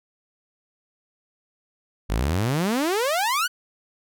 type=exponential sweep; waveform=sawtooth; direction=up; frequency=46.57 to 1537 Hz; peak=-17 dBFS; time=2.09-3.48 s; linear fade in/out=20 ms
type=noise with exponential decay; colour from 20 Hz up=violet; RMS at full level=-34 dBFS; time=3.19-3.26 s; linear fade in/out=0 ms; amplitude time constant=15 ms
effects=none